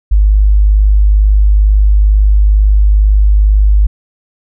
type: tone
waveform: sine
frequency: 51.1 Hz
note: G#1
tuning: 27 cents flat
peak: -4 dBFS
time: 0.11-3.87 s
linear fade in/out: 10 ms
effects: none